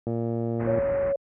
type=click train; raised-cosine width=2 ms; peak=-16 dBFS; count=84; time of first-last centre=0.07-0.786 s; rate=116 Hz
type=low-pass noise; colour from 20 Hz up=pink; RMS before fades=-35 dBFS; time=0.59-1.13 s; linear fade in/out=20 ms; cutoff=2100 Hz; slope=48 dB/octave
type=tone; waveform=sine; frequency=556 Hz; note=C#5; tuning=5 cents sharp; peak=-22 dBFS; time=0.67-1.16 s; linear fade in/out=5 ms
effects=high-pass 60 Hz 12 dB/octave